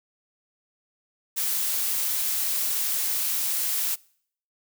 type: noise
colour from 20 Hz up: blue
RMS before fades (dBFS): -26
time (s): 1.36-3.96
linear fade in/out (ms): 20
effects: noise-tail reverb RT60 0.6 s tail -24 dB re dry